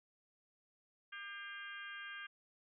harmonic tone with a mistuned harmonic, 399.9 Hz, G4, 35 cents sharp, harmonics 3 / 4 / 5 / 6 / 7 / 8, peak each -54 / -47 / -55 / -57 / -56 / -56 dBFS, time 1.12-2.27 s, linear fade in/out 10 ms, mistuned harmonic 5, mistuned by +71 cents, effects none

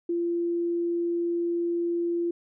sine tone, 342.9 Hz, F4, 32 cents flat, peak -24 dBFS, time 0.09-2.31 s, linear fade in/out 5 ms, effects none

